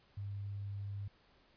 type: tone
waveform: sine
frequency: 100.4 Hz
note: G2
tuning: 42 cents sharp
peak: -39 dBFS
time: 0.17-1.08 s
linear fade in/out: 5 ms
effects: pink hiss -68 dBFS RMS until 1.56 s + resampled to 11025 Hz